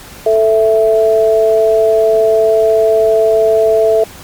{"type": "tone pair together", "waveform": "sine", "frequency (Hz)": [440.6, 660.2], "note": ["A4", "E5"], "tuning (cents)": [2, 2], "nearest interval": "perfect fifth", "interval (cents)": 700, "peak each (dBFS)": -10, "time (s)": [0.26, 4.04], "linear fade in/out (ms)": 5, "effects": ["pink hiss -34 dBFS RMS until 4.23 s", "Opus 48 kbps"]}